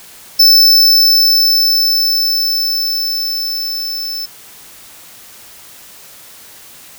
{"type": "tone with level ramp", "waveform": "square", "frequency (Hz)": 5280, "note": "E8", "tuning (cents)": 2, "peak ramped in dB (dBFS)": [-4, -20], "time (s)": [0.39, 4.26], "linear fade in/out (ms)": 10, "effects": ["white hiss -38 dBFS RMS until 6.98 s"]}